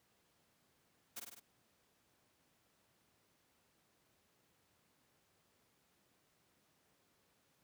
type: noise with echo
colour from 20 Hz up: white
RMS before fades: -45 dBFS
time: 1.16-1.2 s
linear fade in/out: 10 ms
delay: 50 ms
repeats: 4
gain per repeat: -3 dB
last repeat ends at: 1.4 s
effects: pink hiss -75 dBFS RMS until 7.63 s + high-pass 100 Hz 12 dB/octave